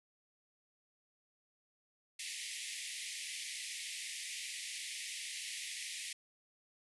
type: band-pass noise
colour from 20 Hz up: pink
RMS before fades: -44 dBFS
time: 2.19-6.13 s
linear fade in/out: 5 ms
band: 1900 to 11000 Hz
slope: 96 dB/octave
effects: none